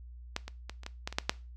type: clicks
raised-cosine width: 0.2 ms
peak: -14 / -23 / -22 / -30 / -21 / -16 / -23 / -10 / -8 dBFS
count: 9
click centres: 0.364 / 0.48 / 0.696 / 0.834 / 0.864 / 1.075 / 1.126 / 1.185 / 1.295 s
effects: noise-tail reverb RT60 0.3 s tail -20 dB re dry + added 60 Hz sine -45 dBFS peak until 1.56 s